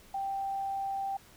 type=tone; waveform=sine; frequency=784 Hz; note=G5; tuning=in tune; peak=-31 dBFS; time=0.14-1.17 s; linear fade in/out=5 ms; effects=pink hiss -57 dBFS RMS until 1.36 s

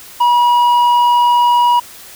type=tone with tanh clipping; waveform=sine; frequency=965 Hz; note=B5; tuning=40 cents flat; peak=-9 dBFS; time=0.2-1.8 s; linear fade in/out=10 ms; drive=6 dB; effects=white hiss -36 dBFS RMS until 2.15 s

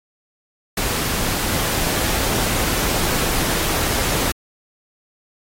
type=noise; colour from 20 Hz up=pink; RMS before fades=-21 dBFS; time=0.77-4.32 s; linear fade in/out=5 ms; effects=AAC 48 kbps

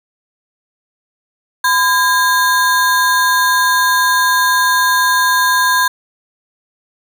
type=ring-modulated tone; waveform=square; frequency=1316 Hz; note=E6; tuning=3 cents flat; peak=-8 dBFS; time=1.64-5.88 s; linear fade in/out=5 ms; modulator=305 Hz; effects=none

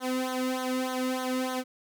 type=tone with flanger; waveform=sawtooth; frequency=256.4 Hz; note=C4; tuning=35 cents flat; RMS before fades=-30 dBFS; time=0-1.64 s; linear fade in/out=50 ms; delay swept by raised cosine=0.39 to 1.26 ms; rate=3.3 Hz; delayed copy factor=-0.95; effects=none

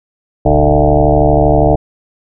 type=tone with frequency modulation; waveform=sine; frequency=375.6 Hz; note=F#4; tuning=26 cents sharp; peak=-6 dBFS; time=0.45-1.76 s; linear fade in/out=10 ms; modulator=72.7 Hz; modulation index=5.1; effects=none

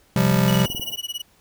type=chord; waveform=square; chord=C suspended fourth; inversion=none; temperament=just; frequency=130.81 / 174.42 / 196.22 Hz; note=C3 / F3 / G3; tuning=0 / -2 / +2 cents; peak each=-21 dBFS; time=0.16-0.66 s; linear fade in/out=2 ms
type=band-stop noise; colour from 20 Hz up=white; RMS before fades=-36 dBFS; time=0.18-0.96 s; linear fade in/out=0 ms; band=860 to 13000 Hz; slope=48 dB/octave
type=click train; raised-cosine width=3 ms; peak=-20 dBFS; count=13; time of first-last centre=0.22-0.797 s; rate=20.8 Hz
type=tone with tremolo; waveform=40% pulse; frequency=2930 Hz; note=F#7; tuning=18 cents flat; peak=-24 dBFS; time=0.48-1.22 s; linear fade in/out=10 ms; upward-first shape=sine; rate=18 Hz; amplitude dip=100%
effects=pink hiss -58 dBFS RMS until 1.4 s

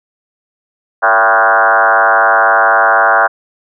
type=tone with frequency modulation; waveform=sine; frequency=1100 Hz; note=C#6; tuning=14 cents flat; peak=-6 dBFS; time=1.02-3.28 s; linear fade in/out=20 ms; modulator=106 Hz; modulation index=4.6; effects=none

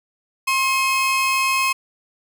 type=tone pair together; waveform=40% pulse; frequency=1066.3 / 2556 Hz; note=C6 / D#7; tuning=+32 / +46 cents; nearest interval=octave + minor third; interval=1514 cents; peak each=-19 dBFS; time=0.47-1.73 s; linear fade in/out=10 ms; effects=none

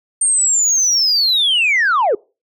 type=linear sweep; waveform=sine; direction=down; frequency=8810 to 370 Hz; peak=-10 dBFS; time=0.21-2.15 s; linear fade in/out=5 ms; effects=noise-tail reverb RT60 0.3 s tail -25 dB re dry + tanh soft clip ceiling -9 dBFS

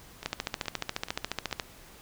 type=two click trains; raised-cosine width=0.2 ms; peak=-21 / -12 dBFS; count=4 / 20; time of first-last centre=0.23-1.512 / 0.26-1.598 s; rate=2.34 / 14.2 Hz; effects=pink hiss -52 dBFS RMS until 2.01 s

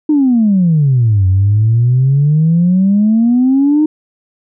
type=exponential two-way sweep; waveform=sine; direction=down then up; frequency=311.1 to 92 to 311.1 Hz; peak=-6 dBFS; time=0.09-3.86 s; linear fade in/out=5 ms; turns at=1.27 s; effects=tanh soft clip ceiling -3 dBFS

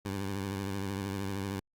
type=tone with vibrato; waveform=15% pulse; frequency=98 Hz; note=G2; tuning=in tune; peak=-27 dBFS; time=0.05-1.6 s; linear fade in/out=5 ms; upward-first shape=triangle; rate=13 Hz; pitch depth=77 cents each way; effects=Opus 48 kbps

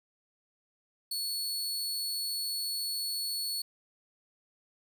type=tone; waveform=sawtooth; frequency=4406 Hz; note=C#8; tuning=11 cents flat; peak=-29 dBFS; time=1.11-3.62 s; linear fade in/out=5 ms; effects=none

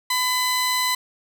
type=tone pair together; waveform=sawtooth; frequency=1007 / 2014 Hz; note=B5 / B6; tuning=+33 / +33 cents; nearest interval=octave; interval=1200 cents; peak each=-19 / -17 dBFS; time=0.1-0.95 s; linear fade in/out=5 ms; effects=none

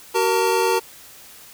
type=tone cluster; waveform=square; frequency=378.8 / 467.9 / 904 Hz; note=F#4 / A#4 / A5; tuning=+41 / +6 / +47 cents; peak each=-22 dBFS; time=0.14-0.8 s; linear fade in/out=20 ms; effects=white hiss -44 dBFS RMS until 1.53 s

